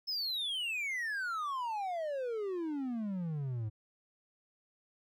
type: exponential sweep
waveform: triangle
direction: down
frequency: 5274 to 104.1 Hz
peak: -32 dBFS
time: 0.07-3.7 s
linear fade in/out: 20 ms
effects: none